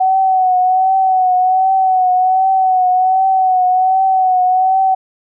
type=tone with vibrato; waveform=sine; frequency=749 Hz; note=F#5; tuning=21 cents sharp; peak=-9 dBFS; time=0-4.95 s; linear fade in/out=10 ms; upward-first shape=triangle; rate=1.3 Hz; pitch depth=46 cents each way; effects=none